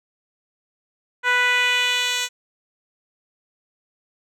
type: tone with band-pass filter sweep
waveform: 10% pulse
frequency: 493.9 Hz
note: B4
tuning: in tune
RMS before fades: -20 dBFS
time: 1.23-2.29 s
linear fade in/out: 50 ms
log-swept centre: 1500 to 5200 Hz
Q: 1.5
effects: none